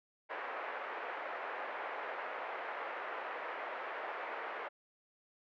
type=band-pass noise; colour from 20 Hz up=pink; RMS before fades=-42 dBFS; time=0.29-4.69 s; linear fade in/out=20 ms; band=500 to 2100 Hz; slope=24 dB/octave; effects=none